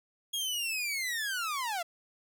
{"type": "linear sweep", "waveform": "sawtooth", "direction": "down", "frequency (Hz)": [3309, 654], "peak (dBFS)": -28, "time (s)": [0.33, 1.83], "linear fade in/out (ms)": 10, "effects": []}